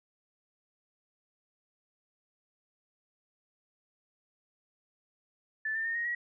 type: tone with pitch steps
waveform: sine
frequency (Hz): 1753 / 1791.9 / 1831.7 / 1872.3 / 1913.9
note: A6 / A6 / A#6 / A#6 / A#6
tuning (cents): -7 / +31 / -31 / +7 / +45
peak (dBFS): -30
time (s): 5.65-6.15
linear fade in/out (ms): 5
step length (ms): 100
effects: none